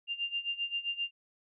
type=tone with tremolo; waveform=sine; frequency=2794 Hz; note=F7; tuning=in tune; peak=-29 dBFS; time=0.07-1.11 s; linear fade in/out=50 ms; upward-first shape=sine; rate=7.6 Hz; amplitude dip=85%; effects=none